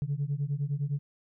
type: beating tone pair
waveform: sine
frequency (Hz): 138 / 147.8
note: C#3 / D3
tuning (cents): -7 / +11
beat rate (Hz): 9.8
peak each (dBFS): -30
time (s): 0.02-0.99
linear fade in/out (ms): 0
effects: tanh soft clip ceiling -23 dBFS